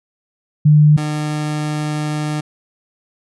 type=tone pair in turn; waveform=sine / 30% pulse; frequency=150.4 / 151.03 Hz; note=D3 / D3; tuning=+42 / +49 cents; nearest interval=unison; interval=7 cents; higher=second; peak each=-6 / -16 dBFS; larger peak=first; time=0.65-0.97 / 0.97-2.41 s; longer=second; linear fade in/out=10 ms; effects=resampled to 24000 Hz